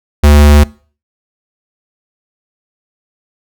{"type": "tone", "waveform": "square", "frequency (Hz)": 73.42, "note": "D2", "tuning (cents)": 0, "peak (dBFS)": -3, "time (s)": [0.23, 0.64], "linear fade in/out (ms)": 10, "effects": ["noise-tail reverb RT60 0.4 s tail -22 dB re dry"]}